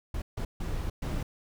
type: noise bursts at uneven times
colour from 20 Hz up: brown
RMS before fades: -32 dBFS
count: 4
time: 0.14-0.22 / 0.37-0.45 / 0.6-0.9 / 1.02-1.23 s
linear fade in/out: 5 ms
effects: none